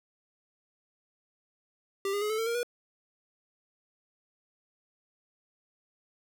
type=tone with pitch steps; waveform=square; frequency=393.6 / 407.2 / 421.4 / 436 / 451.1 / 466.7 / 482.9 Hz; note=G4 / G#4 / G#4 / A4 / A4 / A#4 / B4; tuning=+7 / -34 / +25 / -16 / +43 / +2 / -39 cents; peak=-29 dBFS; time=2.05-2.631 s; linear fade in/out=2 ms; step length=83 ms; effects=none